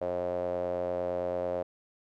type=tone with band-pass filter; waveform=sawtooth; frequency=89 Hz; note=F2; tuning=33 cents sharp; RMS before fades=-32 dBFS; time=0.01-1.63 s; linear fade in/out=10 ms; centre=570 Hz; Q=7.2; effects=none

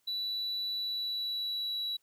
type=tone with pitch glide; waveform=triangle; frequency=3951 to 3917 Hz; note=B7 to B7; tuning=0 to -15 cents; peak=-30 dBFS; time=0.07-1.97 s; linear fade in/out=10 ms; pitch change=-15 cents; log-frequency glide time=0.7-1.83 s; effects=tanh soft clip ceiling -27 dBFS + white hiss -74 dBFS RMS until 2.02 s

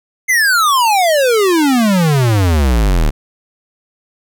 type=exponential sweep; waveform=square; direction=down; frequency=2118 to 35.1 Hz; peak=-10 dBFS; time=0.28-3.11 s; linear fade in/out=20 ms; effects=none

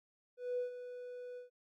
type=tone with ADSR envelope; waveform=triangle; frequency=493.9 Hz; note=B4; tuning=in tune; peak=-29 dBFS; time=0.37-1.5 s; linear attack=210 ms; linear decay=120 ms; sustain=-13 dB; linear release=130 ms; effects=tanh soft clip ceiling -31 dBFS

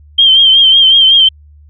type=tone with vibrato; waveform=sine; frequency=3160 Hz; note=G7; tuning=13 cents sharp; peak=-3 dBFS; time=0.18-1.29 s; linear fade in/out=10 ms; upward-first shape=triangle; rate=5.4 Hz; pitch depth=61 cents each way; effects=added 74 Hz sine -37 dBFS peak until 1.69 s

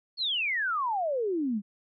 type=exponential sweep; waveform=sine; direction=down; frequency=4453 to 193.1 Hz; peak=-26 dBFS; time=0.17-1.62 s; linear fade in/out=50 ms; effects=none

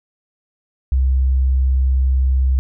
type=tone; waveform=sine; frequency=65.41 Hz; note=C2; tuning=in tune; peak=-12 dBFS; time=0.92-2.59 s; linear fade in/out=0 ms; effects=none

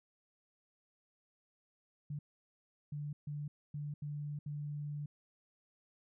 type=tone bursts at uneven times; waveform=sine; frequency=146.83 Hz; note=D3; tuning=in tune; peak=-38 dBFS; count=6; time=2.1-2.19 / 2.92-3.13 / 3.27-3.48 / 3.74-3.94 / 4.02-4.39 / 4.46-5.06 s; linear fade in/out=5 ms; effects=none

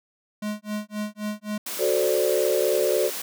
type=tone with tremolo; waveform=square; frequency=210.4 Hz; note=G#3; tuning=23 cents sharp; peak=-26 dBFS; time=0.42-1.58 s; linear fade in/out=5 ms; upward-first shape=sine; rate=3.8 Hz; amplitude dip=100%
type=high-pass noise; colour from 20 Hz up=white; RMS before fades=-32 dBFS; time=1.66-3.22 s; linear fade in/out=5 ms; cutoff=180 Hz; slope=96 dB/octave
type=chord; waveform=sine; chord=D dominant seventh; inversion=first; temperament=equal; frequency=370 / 440 / 523.3 / 587.3 Hz; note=F#4 / A4 / C5 / D5; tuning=0 / 0 / 0 / 0 cents; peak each=-25 dBFS; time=1.78-3.11 s; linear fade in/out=50 ms
effects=none

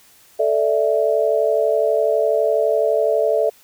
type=chord; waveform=sine; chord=A suspended fourth; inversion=none; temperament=equal; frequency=440 / 587.3 / 659.3 Hz; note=A4 / D5 / E5; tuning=0 / 0 / 0 cents; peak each=-19 dBFS; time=0.39-3.5 s; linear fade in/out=10 ms; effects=white hiss -51 dBFS RMS until 3.63 s

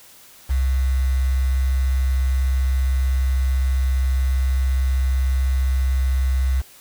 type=tone with quantisation; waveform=sine; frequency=65.41 Hz; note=C2; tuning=in tune; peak=-16 dBFS; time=0.49-6.62 s; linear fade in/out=20 ms; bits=6; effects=white hiss -47 dBFS RMS until 6.8 s

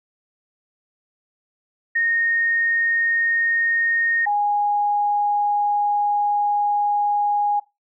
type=tone pair in turn; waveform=sine; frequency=1850 / 824.1 Hz; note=A#6 / G#5; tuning=-14 / -14 cents; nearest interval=octave + major second; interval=1400 cents; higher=first; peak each=-17 dBFS; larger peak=neither; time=1.95-4.26 / 4.26-7.6 s; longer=second; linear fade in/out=10 ms; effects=noise-tail reverb RT60 0.2 s tail -19 dB re dry

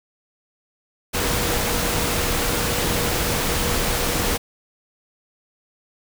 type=tone in noise; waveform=sine; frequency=480 Hz; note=B4; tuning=49 cents flat; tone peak=-31 dBFS; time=1.13-4.38 s; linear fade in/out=20 ms; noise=pink; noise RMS=-22 dBFS; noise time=1.13-4.38 s; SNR=-12 dB; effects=none

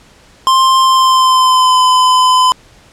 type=tone with pitch glide; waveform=square; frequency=1051 to 1015.8 Hz; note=C6 to B5; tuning=+7 to +48 cents; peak=-7 dBFS; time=0.47-2.52 s; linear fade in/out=0 ms; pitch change=-59 cents; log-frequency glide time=0.86-1.8 s; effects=pink hiss -44 dBFS RMS until 2.92 s + low-pass 8000 Hz 12 dB/octave

